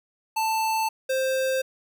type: tone pair in turn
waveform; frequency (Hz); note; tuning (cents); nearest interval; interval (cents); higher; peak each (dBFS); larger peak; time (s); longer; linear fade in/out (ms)
square; 884 / 525.6; A5 / C5; +8 / +8; major sixth; 900; first; -23; neither; 0.36-0.89 / 1.09-1.62; neither; 10
effects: none